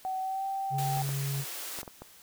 sine tone with pitch glide, 756 to 778.6 Hz, F#5 to G5, +37 to -12 cents, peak -30 dBFS, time 0.05-1.02 s, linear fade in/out 0 ms, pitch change +51 cents, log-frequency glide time 0.2-0.45 s
triangle tone, 138.3 Hz, C#3, 4 cents flat, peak -28 dBFS, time 0.7-1.45 s, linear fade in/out 50 ms
white high-pass noise, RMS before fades -39 dBFS, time 0.78-1.82 s, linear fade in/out 5 ms, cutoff 290 Hz, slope 48 dB/octave
clicks, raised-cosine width 1 ms, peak -28 dBFS, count 6, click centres 0.971 / 1.091 / 1.788 / 1.831 / 1.878 / 2.02 s
effects white hiss -55 dBFS RMS until 2.22 s

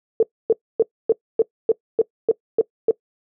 sine tone bursts, 449 Hz, A4, 35 cents sharp, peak -10 dBFS, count 10, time 0.2-2.91 s, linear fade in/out 2 ms, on 28 ms, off 270 ms, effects noise-tail reverb RT60 0.1 s tail -22 dB re dry

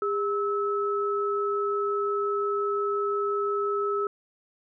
sine tone pair together, 405.7 / 1300 Hz, G#4 / E6, -41 / -24 cents, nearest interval octave + minor sixth, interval 2017 cents, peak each -26 / -28 dBFS, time 0.02-4.07 s, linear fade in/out 2 ms, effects none

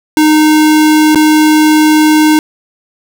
square tone with dropouts, 307.8 Hz, D#4, 19 cents flat, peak -5 dBFS, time 0.17-2.39 s, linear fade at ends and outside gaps 1 ms, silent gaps 1.148-1.157 s, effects none

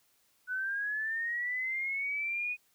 sine linear sweep, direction up, 1480 to 2489 Hz, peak -31 dBFS, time 0.47-2.57 s, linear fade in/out 50 ms, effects white hiss -70 dBFS RMS until 2.74 s

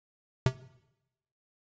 square tone with exponential decay, 129.7 Hz, C3, 15 cents flat, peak -18 dBFS, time 0.46-0.55 s, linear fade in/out 2 ms, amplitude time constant 18 ms, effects noise-tail reverb RT60 0.9 s tail -18 dB re dry + resampled to 16000 Hz

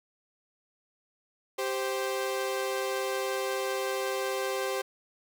sawtooth tone pair together, 391.2 / 523.4 Hz, G4 / C5, -4 / 0 cents, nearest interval perfect fourth, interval 504 cents, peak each -28 dBFS, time 1.58-4.82 s, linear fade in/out 10 ms, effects none

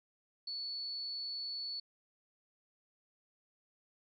sine tone, 4435 Hz, C#8, in tune, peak -38 dBFS, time 0.47-1.8 s, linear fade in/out 5 ms, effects none

